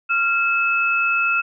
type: tone pair together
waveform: sine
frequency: 1384.5 / 2600 Hz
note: F6 / E7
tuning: -15 / -24 cents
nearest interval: major seventh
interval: 1091 cents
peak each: -19 dBFS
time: 0.09-1.42 s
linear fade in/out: 20 ms
effects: none